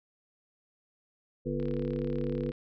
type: harmonic tone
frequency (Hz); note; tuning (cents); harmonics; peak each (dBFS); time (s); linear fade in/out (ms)
49; G1; 0; 1 / 3 / 5 / 7 / 9 / 10; -39 / -35 / -35 / -37 / -39 / -36; 1.45-2.52; 20
type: click train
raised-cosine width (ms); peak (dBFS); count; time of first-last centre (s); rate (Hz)
0.3; -33; 34; 1.6-2.519; 35.9
effects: none